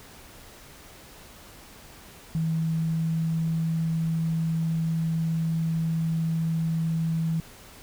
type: tone with pitch glide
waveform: sine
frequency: 161.6 to 162.72 Hz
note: E3 to E3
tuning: -34 to -22 cents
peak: -23 dBFS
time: 2.35-7.4 s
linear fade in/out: 0 ms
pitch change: +12 cents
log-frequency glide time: 2.55-3.48 s
effects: pink hiss -48 dBFS RMS until 7.82 s